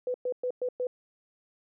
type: tone bursts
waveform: sine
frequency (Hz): 499.3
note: B4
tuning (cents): +19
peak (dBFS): -27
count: 5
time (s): 0.07-0.87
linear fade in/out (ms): 2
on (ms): 72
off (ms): 110
effects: none